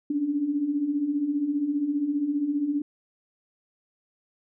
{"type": "beating tone pair", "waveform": "sine", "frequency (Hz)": [277.2, 292.2], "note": ["C#4", "D4"], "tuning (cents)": [0, -9], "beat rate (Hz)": 15, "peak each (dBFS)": [-31, -24], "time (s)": [0.1, 2.82], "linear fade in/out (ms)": 5, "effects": []}